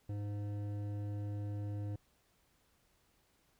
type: tone with hard clipping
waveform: sine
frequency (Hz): 102.7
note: G#2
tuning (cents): -19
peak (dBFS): -39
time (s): 0.09-1.96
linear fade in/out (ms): 5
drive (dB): 11
effects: pink hiss -73 dBFS RMS until 3.59 s